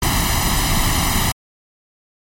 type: noise with comb filter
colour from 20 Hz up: pink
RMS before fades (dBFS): -17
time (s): 0.02-1.32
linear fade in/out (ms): 5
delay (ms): 1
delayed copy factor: +0.75
effects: MP3 64 kbps

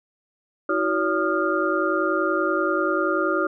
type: tone cluster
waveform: sine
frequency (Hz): 322.5 / 372.9 / 568 / 1225 / 1400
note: E4 / F#4 / C#5 / D#6 / F6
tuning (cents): -38 / +14 / +42 / -27 / +4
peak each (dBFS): -26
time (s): 0.69-3.47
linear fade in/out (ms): 5
effects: none

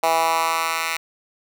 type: tone with high-pass filter sweep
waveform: 10% pulse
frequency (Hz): 163.6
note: E3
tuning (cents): -13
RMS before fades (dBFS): -21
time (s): 0.03-0.97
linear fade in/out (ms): 5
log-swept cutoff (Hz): 730 to 1700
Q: 2.2
effects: none

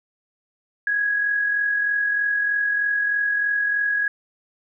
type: tone with amplitude modulation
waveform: sine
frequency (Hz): 1661.2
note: G#6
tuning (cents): 0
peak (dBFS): -17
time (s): 0.87-4.08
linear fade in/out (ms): 2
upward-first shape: sine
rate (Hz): 43.2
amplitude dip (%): 40
effects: none

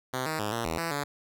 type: tone with pitch steps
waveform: 5% pulse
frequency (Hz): 128.8 / 157.4 / 104.9 / 116.5 / 81.3 / 166.6 / 143.7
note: C3 / D#3 / G#2 / A#2 / E2 / E3 / D3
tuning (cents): -27 / +20 / +18 / -1 / -23 / +19 / -37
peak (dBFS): -18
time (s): 0.13-1.04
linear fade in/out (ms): 10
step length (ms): 130
effects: none

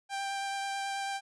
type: tone with vibrato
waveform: sawtooth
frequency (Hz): 789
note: G5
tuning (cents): +11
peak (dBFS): -29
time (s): 0.09-1.21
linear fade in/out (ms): 50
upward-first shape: triangle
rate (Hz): 9.2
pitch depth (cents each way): 12
effects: resampled to 22050 Hz

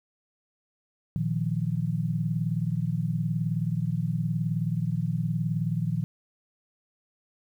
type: chord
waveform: sine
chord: Bb suspended fourth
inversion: none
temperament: equal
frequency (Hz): 116.54 / 155.56 / 174.61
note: Bb2 / Eb3 / F3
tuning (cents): 0 / 0 / 0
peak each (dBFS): -30 / -28 / -30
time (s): 1.16-6.04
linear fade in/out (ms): 0
effects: 10-bit

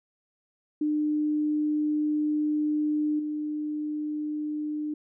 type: tone with level steps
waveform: sine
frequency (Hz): 301.3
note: D4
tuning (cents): +44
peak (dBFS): -23 / -28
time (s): 0.81-4.94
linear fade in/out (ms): 5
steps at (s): 3.19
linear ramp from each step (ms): 5
effects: none

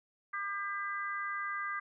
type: harmonic tone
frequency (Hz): 400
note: G4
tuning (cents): +35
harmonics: 3 / 4 / 5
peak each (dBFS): -37 / -39 / -41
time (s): 0.33-1.8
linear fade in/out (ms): 10
effects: none

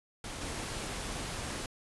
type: noise with level steps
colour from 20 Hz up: pink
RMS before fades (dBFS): -41 / -38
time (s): 0.24-1.66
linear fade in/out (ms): 2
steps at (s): 0.41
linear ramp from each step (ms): 5
effects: resampled to 24000 Hz

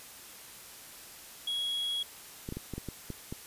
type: tone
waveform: triangle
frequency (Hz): 3322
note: G#7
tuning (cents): 0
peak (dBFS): -29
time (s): 1.47-2.03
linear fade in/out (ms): 5
type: clicks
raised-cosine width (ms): 3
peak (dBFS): -24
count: 8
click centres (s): 2.489 / 2.524 / 2.57 / 2.737 / 2.78 / 2.887 / 3.103 / 3.325
effects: white hiss -49 dBFS RMS until 3.46 s + resampled to 32000 Hz

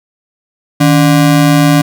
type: ring-modulated tone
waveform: square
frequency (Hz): 220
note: A3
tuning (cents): 0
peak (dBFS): -3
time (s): 0.8-1.82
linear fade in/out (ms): 10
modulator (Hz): 63.6
effects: none

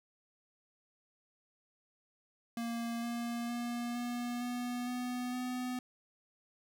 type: tone with pitch steps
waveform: square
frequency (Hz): 233.1 / 235.9 / 238.8 / 241.7 / 244.7 / 247.7 / 250.7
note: A#3 / A#3 / A#3 / B3 / B3 / B3 / B3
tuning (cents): 0 / +21 / +42 / -37 / -16 / +5 / +26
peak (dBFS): -36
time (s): 2.57-5.79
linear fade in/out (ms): 2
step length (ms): 460
effects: none

